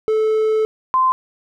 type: tone pair in turn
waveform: triangle / sine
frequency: 435.9 / 1036.8 Hz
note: A4 / C6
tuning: -16 / -16 cents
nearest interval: octave + minor third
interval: 1500 cents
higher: second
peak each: -12 dBFS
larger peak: neither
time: 0.08-0.65 / 0.94-1.12 s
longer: first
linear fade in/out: 0 ms
effects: none